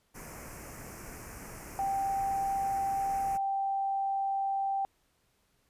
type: band-stop noise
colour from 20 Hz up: pink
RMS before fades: -45 dBFS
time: 0.14-3.38 s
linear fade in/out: 20 ms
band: 2500 to 5400 Hz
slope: 48 dB/octave
type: tone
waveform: sine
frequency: 784 Hz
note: G5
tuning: in tune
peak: -28 dBFS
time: 1.79-4.85 s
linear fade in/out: 0 ms
effects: pink hiss -72 dBFS RMS until 5.69 s + resampled to 32000 Hz